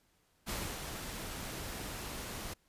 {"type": "noise with ADSR envelope", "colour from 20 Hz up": "pink", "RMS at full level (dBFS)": -37, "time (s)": [0.46, 2.54], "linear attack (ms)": 35, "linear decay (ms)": 270, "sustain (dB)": -5, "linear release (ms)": 11, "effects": ["pink hiss -72 dBFS RMS until 2.68 s", "resampled to 32000 Hz"]}